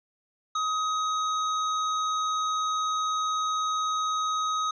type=tone; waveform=square; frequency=1262 Hz; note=D#6; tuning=24 cents sharp; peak=-26 dBFS; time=0.55-4.71 s; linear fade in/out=5 ms; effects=resampled to 16000 Hz